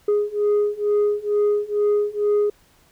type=beating tone pair; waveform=sine; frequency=413.5 / 415.7 Hz; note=G#4 / G#4; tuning=-8 / +2 cents; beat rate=2.2 Hz; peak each=-19 / -18 dBFS; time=0.08-2.5 s; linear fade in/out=5 ms; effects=tanh soft clip ceiling -14 dBFS + pink hiss -57 dBFS RMS until 2.91 s